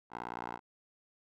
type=tone with band-pass filter; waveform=10% pulse; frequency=59.1 Hz; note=A#1; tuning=24 cents sharp; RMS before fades=-42 dBFS; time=0.1-0.6 s; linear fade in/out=50 ms; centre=970 Hz; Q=1.9; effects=none